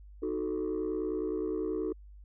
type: chord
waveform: sine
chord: D# diminished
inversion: none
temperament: equal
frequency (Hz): 311.1 / 370 / 440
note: D#4 / F#4 / A4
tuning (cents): 0 / 0 / 0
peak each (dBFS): -33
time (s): 0.22-1.93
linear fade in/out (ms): 10
effects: tanh soft clip ceiling -26 dBFS + added 50 Hz sine -48 dBFS peak until 2.24 s